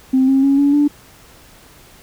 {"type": "tone with pitch steps", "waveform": "sine", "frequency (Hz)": [261.6, 268.8, 276.2, 283.8, 291.6], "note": ["C4", "C4", "C#4", "C#4", "D4"], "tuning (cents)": [0, 47, -6, 41, -12], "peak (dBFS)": -9, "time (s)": [0.13, 0.88], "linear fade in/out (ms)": 10, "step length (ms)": 150, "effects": ["tanh soft clip ceiling -5 dBFS", "pink hiss -45 dBFS RMS until 2.02 s"]}